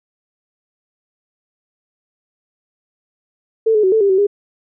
sine tone with pitch steps, 445.7 / 425.5 / 375.8 / 441.2 / 398.1 / 378.8 / 406.9 Hz, A4 / G#4 / F#4 / A4 / G4 / F#4 / G#4, +22 / +42 / +27 / +5 / +27 / +41 / -35 cents, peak -10 dBFS, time 3.66-4.269 s, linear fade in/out 10 ms, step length 87 ms, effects none

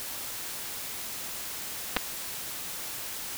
clicks, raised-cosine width 0.3 ms, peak -8 dBFS, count 2, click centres 1.965 / 1.969 s, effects white hiss -37 dBFS RMS until 3.37 s

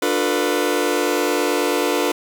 sawtooth chord, B half-diminished seventh, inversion first, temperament just, 296.3 / 355.6 / 444.5 / 493.9 Hz, D4 / F4 / A4 / B4, +15 / +31 / +18 / 0 cents, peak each -19 dBFS, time 0.02-2.12 s, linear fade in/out 5 ms, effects none

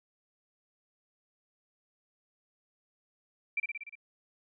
sine tone with echo, 2346 Hz, D7, 2 cents flat, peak -27 dBFS, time 3.57-3.6 s, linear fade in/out 5 ms, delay 59 ms, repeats 6, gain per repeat -3 dB, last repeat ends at 3.954 s, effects none

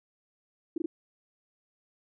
sine tone bursts, 328.1 Hz, E4, 8 cents flat, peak -27 dBFS, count 3, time 0.76-0.86 s, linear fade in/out 5 ms, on 20 ms, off 20 ms, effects none

